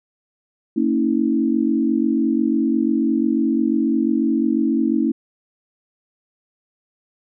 sine tone cluster, 228.5 / 276.8 / 322.7 Hz, A#3 / C#4 / E4, -34 / -2 / -37 cents, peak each -20 dBFS, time 0.76-5.12 s, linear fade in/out 10 ms, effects none

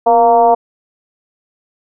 sine tone with frequency modulation, 698.5 Hz, F5, in tune, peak -6 dBFS, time 0.06-0.55 s, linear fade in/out 10 ms, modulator 226 Hz, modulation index 1, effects none

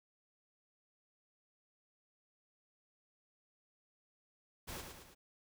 pink noise with echo, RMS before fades -45 dBFS, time 4.67-4.82 s, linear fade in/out 20 ms, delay 110 ms, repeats 3, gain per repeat -5 dB, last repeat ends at 5.15 s, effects none

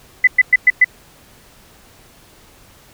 sine tone bursts, 2005 Hz, B6, 26 cents sharp, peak -5 dBFS, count 5, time 0.24-0.845 s, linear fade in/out 5 ms, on 33 ms, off 110 ms, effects pink hiss -47 dBFS RMS until 2.93 s

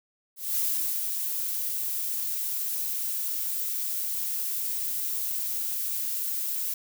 violet noise with ADSR envelope, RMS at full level -26 dBFS, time 0.36-6.74 s, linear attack 210 ms, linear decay 460 ms, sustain -4 dB, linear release 4 ms, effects none

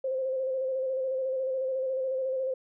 sine tone with vibrato, 524 Hz, C5, 2 cents sharp, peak -27 dBFS, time 0.04-2.54 s, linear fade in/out 5 ms, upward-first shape square, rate 14 Hz, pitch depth 27 cents each way, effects none

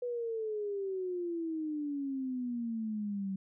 sine exponential sweep, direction down, 493.9 to 190 Hz, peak -33 dBFS, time 0.02-3.36 s, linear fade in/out 5 ms, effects none

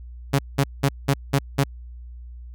sawtooth tone bursts, 138.59 Hz, C#3, in tune, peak -12 dBFS, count 6, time 0.33-1.64 s, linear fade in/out 10 ms, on 60 ms, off 190 ms, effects added 60 Hz sine -36 dBFS peak until 2.54 s

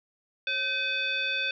sine tone with frequency modulation, 2532 Hz, D#7, 30 cents sharp, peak -26 dBFS, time 0.47-1.51 s, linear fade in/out 2 ms, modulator 993 Hz, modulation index 1.2, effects none

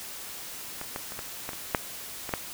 clicks, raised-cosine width 0.5 ms, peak -20 / -18 / -25 / -20 / -18 / -24 / -7 / -19 / -11 dBFS, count 9, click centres 0.814 / 0.961 / 1.121 / 1.191 / 1.491 / 1.533 / 1.748 / 2.292 / 2.338 s, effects white hiss -40 dBFS RMS until 2.53 s

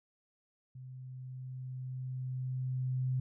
sine tone with level ramp, 128.7 Hz, C3, 28 cents flat, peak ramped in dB -45 to -29 dBFS, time 0.75-3.2 s, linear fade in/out 5 ms, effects none

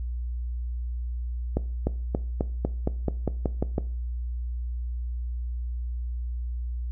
accelerating click train, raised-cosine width 2 ms, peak -11 dBFS, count 11, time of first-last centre 1.57-3.782 s, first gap 300 ms, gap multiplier 0.93, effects noise-tail reverb RT60 0.4 s tail -18 dB re dry + added 60 Hz sine -28 dBFS peak until 6.91 s

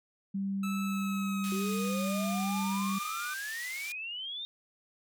sine tone, 196 Hz, G3, in tune, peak -30 dBFS, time 0.34-2.99 s, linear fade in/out 10 ms
25% pulse tone with pitch glide, 1309 to 1200.4 Hz, E6 to D6, -13 to +38 cents, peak -34 dBFS, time 0.63-3.34 s, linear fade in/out 5 ms, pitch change -149 cents, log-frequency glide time 0.84-2.42 s
pink band-pass noise, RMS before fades -44 dBFS, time 1.44-3.92 s, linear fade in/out 0 ms, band 2900 to 15000 Hz, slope 12 dB/octave
sine exponential sweep, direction up, 370.7 to 3696 Hz, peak -36 dBFS, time 1.52-4.45 s, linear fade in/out 0 ms
effects none

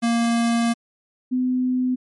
square / sine tone pair in turn, 233.1 / 253.4 Hz, A#3 / B3, 0 / +45 cents, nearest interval minor second, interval 145 cents, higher second, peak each -18 dBFS, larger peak neither, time 0.02-0.74 / 1.31-1.96 s, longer first, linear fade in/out 20 ms, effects MP3 48 kbps

